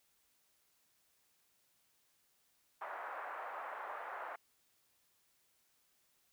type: band-pass noise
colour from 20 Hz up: pink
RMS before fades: -45 dBFS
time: 2.81-4.36 s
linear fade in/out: 5 ms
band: 650 to 1600 Hz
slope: 24 dB/octave
effects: white hiss -75 dBFS RMS until 6.32 s